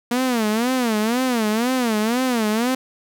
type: tone with vibrato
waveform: sawtooth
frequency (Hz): 234.3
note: A#3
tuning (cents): +9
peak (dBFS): -14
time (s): 0.11-2.75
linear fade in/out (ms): 5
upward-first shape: sine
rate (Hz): 2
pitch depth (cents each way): 180
effects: none